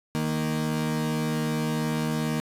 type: tone pair together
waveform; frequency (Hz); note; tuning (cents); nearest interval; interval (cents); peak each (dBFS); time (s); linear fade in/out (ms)
35% pulse; 155.58 / 233.1; D#3 / A#3; 0 / 0; perfect fifth; 700; -26; 0.15-2.4; 0
effects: resampled to 32000 Hz + 8-bit